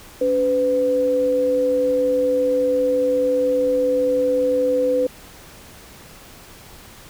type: tone pair together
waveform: sine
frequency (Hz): 283 / 504.2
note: C#4 / B4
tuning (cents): +36 / +36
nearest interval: minor seventh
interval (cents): 1000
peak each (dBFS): -25 / -16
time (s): 0.21-5.07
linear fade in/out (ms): 5
effects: pink hiss -43 dBFS RMS until 7.09 s